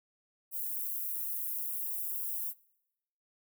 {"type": "high-pass noise", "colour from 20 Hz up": "white", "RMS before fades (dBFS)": -36, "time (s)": [0.51, 2.54], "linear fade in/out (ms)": 50, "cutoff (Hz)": 12000, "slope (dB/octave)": 24, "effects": ["noise-tail reverb RT60 0.9 s tail -24 dB re dry"]}